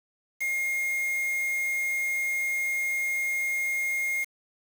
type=tone with quantisation; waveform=triangle; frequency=2136 Hz; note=C7; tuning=35 cents sharp; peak=-24 dBFS; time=0.4-4.25 s; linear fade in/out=20 ms; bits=6; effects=none